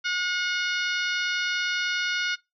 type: harmonic tone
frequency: 723 Hz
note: F#5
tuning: 40 cents flat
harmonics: 2 / 3 / 4 / 5 / 6 / 7 / 8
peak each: -27 / -31 / -33 / -35 / -37 / -38 / -39 dBFS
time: 0.04-2.36 s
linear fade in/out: 20 ms
effects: noise-tail reverb RT60 0.2 s tail -21 dB re dry